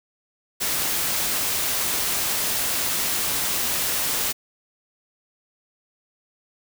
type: noise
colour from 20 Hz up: white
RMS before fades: -24 dBFS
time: 0.6-4.33 s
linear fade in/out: 20 ms
effects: none